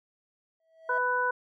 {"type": "tone with exponential growth", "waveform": "triangle", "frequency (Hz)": 649, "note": "E5", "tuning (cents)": -27, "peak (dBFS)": -32, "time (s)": [0.6, 0.98], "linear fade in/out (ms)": 2, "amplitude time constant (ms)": 81}
{"type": "harmonic tone", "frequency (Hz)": 496.7, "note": "B4", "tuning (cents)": 10, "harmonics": [1, 2, 3], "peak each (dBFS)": [-32, -28, -28], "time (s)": [0.89, 1.31], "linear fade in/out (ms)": 5}
{"effects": []}